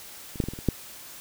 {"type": "clicks", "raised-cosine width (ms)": 3, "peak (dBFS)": [-26, -10, -18, -17, -24, -25, -8], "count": 7, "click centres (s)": [0.358, 0.402, 0.439, 0.486, 0.536, 0.589, 0.687], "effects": ["white hiss -44 dBFS RMS until 1.2 s"]}